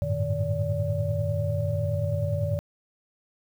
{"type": "tone cluster", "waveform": "sine", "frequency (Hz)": [92.7, 103, 113, 151.5, 576], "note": ["F#2", "G#2", "A2", "D#3", "D5"], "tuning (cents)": [4, -14, 47, -46, -34], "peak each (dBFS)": -30, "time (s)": [0.02, 2.59], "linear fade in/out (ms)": 0, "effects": ["tanh soft clip ceiling -12 dBFS", "9-bit"]}